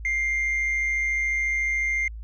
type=tone with amplitude modulation; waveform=sine; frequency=2100 Hz; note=C7; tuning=6 cents sharp; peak=-18 dBFS; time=0.05-2.08 s; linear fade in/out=2 ms; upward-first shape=sine; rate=134 Hz; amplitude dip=45%; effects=tanh soft clip ceiling -20 dBFS + added 55 Hz sine -34 dBFS peak until 2.23 s